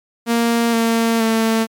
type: tone with pitch steps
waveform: sawtooth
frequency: 233.1 / 228.6 / 224.1 Hz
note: A#3 / A#3 / A3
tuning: 0 / -34 / +32 cents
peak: -10 dBFS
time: 0.26-1.67 s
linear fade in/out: 50 ms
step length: 470 ms
effects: MP3 96 kbps